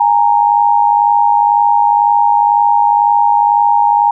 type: tone pair together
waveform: sine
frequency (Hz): 826 / 928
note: G#5 / A#5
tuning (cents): -10 / -8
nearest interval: major second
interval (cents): 202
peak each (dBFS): -10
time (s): 0-4.11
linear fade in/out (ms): 5
effects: none